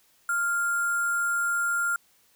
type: tone with sample-and-hold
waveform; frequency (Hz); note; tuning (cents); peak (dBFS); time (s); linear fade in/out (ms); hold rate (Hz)
sine; 1396.9; F6; 0; -23; 0.29-1.96; 2; 8820
effects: white hiss -63 dBFS RMS until 2.35 s